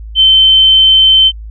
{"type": "tone", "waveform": "sine", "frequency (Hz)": 3087, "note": "G7", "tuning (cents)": -27, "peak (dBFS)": -3, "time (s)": [0.15, 1.32], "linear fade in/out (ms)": 50, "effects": ["added 54 Hz sine -24 dBFS peak until 1.5 s"]}